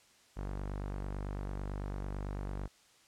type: tone with low-pass filter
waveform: sawtooth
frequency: 49 Hz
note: G1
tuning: in tune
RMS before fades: -39 dBFS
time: 0.36-2.68 s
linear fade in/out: 20 ms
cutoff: 1400 Hz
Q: 0.87
effects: white hiss -64 dBFS RMS until 3.07 s + low-pass 8000 Hz 12 dB/octave